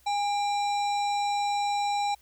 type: harmonic tone with a mistuned harmonic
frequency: 790 Hz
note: G5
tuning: 13 cents sharp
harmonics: 1 / 3 / 5 / 7 / 9 / 10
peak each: -25 / -38 / -37 / -45 / -47 / -46 dBFS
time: 0.06-2.15 s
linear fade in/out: 10 ms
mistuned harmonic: 1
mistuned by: +58 cents
effects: added 60 Hz sine -62 dBFS peak until 2.21 s + white hiss -62 dBFS RMS until 2.21 s